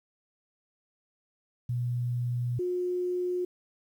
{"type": "tone pair in turn", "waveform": "sine", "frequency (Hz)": [121.8, 359.5], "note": ["B2", "F#4"], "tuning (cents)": [-24, -50], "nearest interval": "octave + perfect fifth", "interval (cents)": 1874, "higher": "second", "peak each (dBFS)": -27, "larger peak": "neither", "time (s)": [[1.69, 2.59], [2.59, 3.45]], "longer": "first", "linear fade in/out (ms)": 5, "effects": ["10-bit"]}